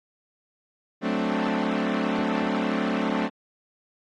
sawtooth chord, D dominant seventh, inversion first, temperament equal, 185 / 220 / 261.6 / 293.7 Hz, F#3 / A3 / C4 / D4, 0 / 0 / 0 / 0 cents, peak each -27 / -23 / -25 / -26 dBFS, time 1.01-3.3 s, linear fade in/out 50 ms, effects low-pass 3000 Hz 12 dB/octave + AAC 32 kbps

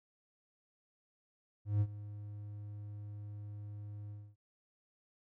triangle tone with ADSR envelope, 103.6 Hz, G#2, 4 cents flat, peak -24 dBFS, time 1.65-4.36 s, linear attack 160 ms, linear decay 55 ms, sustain -17 dB, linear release 250 ms, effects none

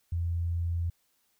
sine tone, 85.1 Hz, F2, 44 cents flat, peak -27 dBFS, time 0.12-0.9 s, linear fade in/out 5 ms, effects white hiss -72 dBFS RMS until 1.39 s

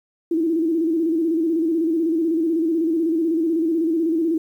sine tone with vibrato, 327 Hz, E4, 14 cents flat, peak -17 dBFS, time 0.31-4.38 s, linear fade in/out 5 ms, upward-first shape square, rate 16 Hz, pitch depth 63 cents each way, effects 9-bit

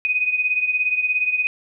sine beating tone pair, 2494 / 2511 Hz, D#7 / D#7, +3 / +15 cents, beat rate 17 Hz, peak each -19 / -24 dBFS, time 0.05-1.47 s, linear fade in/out 0 ms, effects none

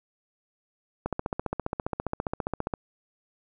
click train, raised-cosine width 1 ms, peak -14 dBFS, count 26, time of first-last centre 1.06-2.738 s, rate 14.9 Hz, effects none

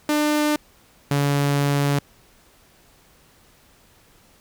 sawtooth tone pair in turn, 299.4 / 142.36 Hz, D4 / C#3, +33 / +46 cents, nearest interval octave + minor second, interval 1287 cents, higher first, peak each -14 dBFS, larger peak neither, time 0.09-0.56 / 1.11-1.99 s, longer second, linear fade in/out 2 ms, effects pink hiss -55 dBFS RMS until 4.4 s

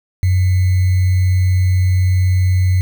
sine tone with sample-and-hold, 92.1 Hz, F#2, 7 cents flat, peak -10 dBFS, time 0.23-2.81 s, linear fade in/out 0 ms, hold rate 2100 Hz, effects none

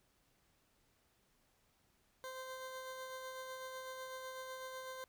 20% pulse tone with tremolo, 519 Hz, C5, 14 cents flat, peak -39 dBFS, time 2.24-5.04 s, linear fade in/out 0 ms, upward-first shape sine, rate 8 Hz, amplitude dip 30%, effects pink hiss -75 dBFS RMS until 5.08 s

